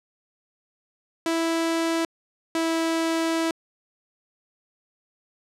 sawtooth tone pair in turn, 329.6 / 327.5 Hz, E4 / E4, 0 / -11 cents, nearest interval unison, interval 11 cents, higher first, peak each -18 dBFS, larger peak neither, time 1.26-2.05 / 2.55-3.51 s, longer second, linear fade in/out 2 ms, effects low-pass 10000 Hz 12 dB/octave

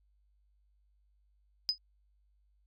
sine tone with exponential decay, 5010 Hz, D#8, 11 cents sharp, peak -22 dBFS, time 1.69-1.78 s, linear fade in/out 0 ms, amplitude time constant 19 ms, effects tanh soft clip ceiling -19 dBFS + added 50 Hz sine -67 dBFS peak until 2.66 s

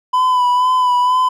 triangle tone with vibrato, 1000 Hz, B5, 21 cents sharp, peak -9 dBFS, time 0.13-1.29 s, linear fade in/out 10 ms, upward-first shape sine, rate 2.1 Hz, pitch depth 31 cents each way, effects none

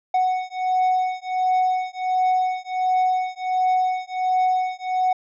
triangle beating tone pair, 740 / 741.4 Hz, F#5 / F#5, 0 / +3 cents, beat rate 1.4 Hz, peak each -20 dBFS, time 0.14-5.13 s, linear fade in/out 5 ms, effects resampled to 16000 Hz

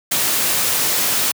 white noise, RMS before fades -18 dBFS, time 0.11-1.32 s, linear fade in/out 10 ms, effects high-pass 100 Hz 12 dB/octave

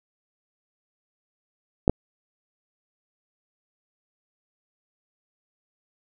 clicks, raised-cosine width 2 ms, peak -4 dBFS, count 2, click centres 1.879 / 1.896 s, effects none

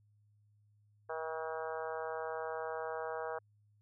harmonic tone, 160 Hz, D#3, 49 cents sharp, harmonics 3 / 4 / 5 / 6 / 7 / 8 / 9 / 10, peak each -41 / -43 / -45 / -47 / -48 / -49 / -50 / -51 dBFS, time 1.09-3.39 s, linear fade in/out 10 ms, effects added 104 Hz sine -66 dBFS peak until 3.81 s

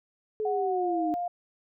sine linear sweep, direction down, 434.4 to 303.1 Hz, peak -27 dBFS, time 0.4-1.14 s, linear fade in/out 0 ms
sine tone with pitch glide, 740 to 704.1 Hz, F#5 to F5, 0 to +14 cents, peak -28 dBFS, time 0.45-1.28 s, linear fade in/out 5 ms, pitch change -86 cents, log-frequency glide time 0.65-1 s
effects none

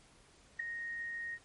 sine tone with ADSR envelope, 1864.7 Hz, A#6, in tune, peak -29 dBFS, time 0.59-1.39 s, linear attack 10 ms, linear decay 4 ms, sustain -9 dB, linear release 56 ms, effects pink hiss -63 dBFS RMS until 1.44 s + MP3 48 kbps

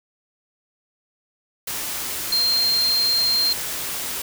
sine tone in noise, 4186 Hz, C8, in tune, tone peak -17 dBFS, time 2.32-3.53 s, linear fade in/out 5 ms, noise white, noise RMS -28 dBFS, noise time 1.67-4.22 s, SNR +8 dB, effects none

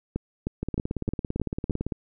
two click trains, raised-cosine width 3 ms, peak -14 / -15 dBFS, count 6 / 24, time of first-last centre 0.16-1.708 / 0.63-1.922 s, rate 3.23 / 17.8 Hz, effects none

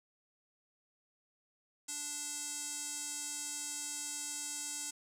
square tone with band-pass filter, 293.3 Hz, D4, 2 cents flat, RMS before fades -41 dBFS, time 1.88-4.91 s, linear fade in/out 10 ms, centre 7700 Hz, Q 3.7, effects 11-bit

